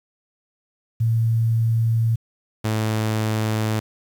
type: tone pair in turn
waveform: sine / sawtooth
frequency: 113.9 / 109.09 Hz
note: A#2 / A2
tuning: -40 / -14 cents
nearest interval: minor second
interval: 74 cents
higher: first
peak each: -16 dBFS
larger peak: neither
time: 1-2.16 / 2.64-3.8 s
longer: neither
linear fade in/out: 10 ms
effects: 8-bit